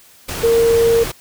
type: tone in noise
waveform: sine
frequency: 461.8 Hz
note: A#4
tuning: 16 cents flat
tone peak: -10 dBFS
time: 0.43-1.04 s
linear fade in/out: 10 ms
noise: pink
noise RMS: -25 dBFS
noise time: 0.28-1.12 s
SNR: +12 dB
effects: white hiss -47 dBFS RMS until 1.2 s